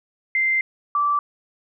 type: tone pair in turn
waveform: sine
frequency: 2085 / 1163.8 Hz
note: C7 / D6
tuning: -7 / -16 cents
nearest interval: minor seventh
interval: 1009 cents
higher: first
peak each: -17 dBFS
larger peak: neither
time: 0.35-0.61 / 0.95-1.19 s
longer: first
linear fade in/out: 2 ms
effects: none